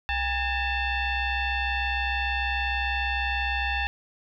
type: tone with frequency modulation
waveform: sine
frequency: 932.3 Hz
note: A#5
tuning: in tune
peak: -24 dBFS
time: 0.09-3.87 s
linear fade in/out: 0 ms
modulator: 869 Hz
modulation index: 2.6
effects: none